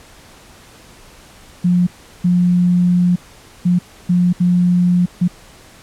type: tone bursts at uneven times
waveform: sine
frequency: 177.6 Hz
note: F3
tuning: 29 cents sharp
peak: -10 dBFS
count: 6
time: 1.64-1.87 / 2.24-3.16 / 3.65-3.79 / 4.09-4.33 / 4.4-5.06 / 5.21-5.28 s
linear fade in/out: 10 ms
effects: pink hiss -43 dBFS RMS until 5.82 s + low-pass 11000 Hz 12 dB/octave